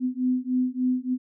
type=beating tone pair; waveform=sine; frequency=251.7 / 255.1 Hz; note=B3 / C4; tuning=+33 / -44 cents; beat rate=3.4 Hz; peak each=-25 dBFS; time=0-1.18 s; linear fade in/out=50 ms; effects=none